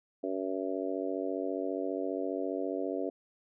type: harmonic tone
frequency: 94.8 Hz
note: F#2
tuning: 43 cents sharp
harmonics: 3 / 4 / 5 / 6 / 7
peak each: -36 / -37 / -38 / -39 / -39 dBFS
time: 0.23-3.1 s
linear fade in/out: 10 ms
effects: none